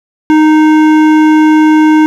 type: tone with hard clipping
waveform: sine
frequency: 309.6 Hz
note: D#4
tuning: 9 cents flat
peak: -5 dBFS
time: 0.3-2.06 s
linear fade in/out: 0 ms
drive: 13 dB
effects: none